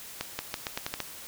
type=accelerating click train; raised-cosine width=0.2 ms; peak=-13 dBFS; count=8; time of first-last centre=0.21-1.003 s; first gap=180 ms; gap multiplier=0.84; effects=white hiss -44 dBFS RMS until 1.27 s